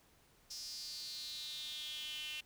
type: tone with high-pass filter sweep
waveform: sawtooth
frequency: 302.3 Hz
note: D#4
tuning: 50 cents flat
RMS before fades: -45 dBFS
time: 0.5-2.41 s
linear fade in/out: 10 ms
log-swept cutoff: 5300 to 2800 Hz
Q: 6.9
effects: pink hiss -68 dBFS RMS until 2.45 s